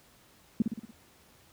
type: tone with echo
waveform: sine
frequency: 222.4 Hz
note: A3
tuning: 19 cents sharp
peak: -20 dBFS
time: 0.6-0.62 s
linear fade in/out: 2 ms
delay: 58 ms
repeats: 5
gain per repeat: -5 dB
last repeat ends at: 0.91 s
effects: pink hiss -60 dBFS RMS until 1.52 s + high-pass 60 Hz 12 dB/octave